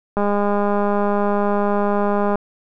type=click train; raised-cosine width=1 ms; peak=-7 dBFS; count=447; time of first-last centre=0.17-2.356 s; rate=204 Hz; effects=none